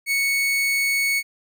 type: tone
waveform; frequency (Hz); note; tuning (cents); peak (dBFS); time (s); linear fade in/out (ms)
40% pulse; 2217; C#7; 0; -18; 0.06-1.23; 50
effects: none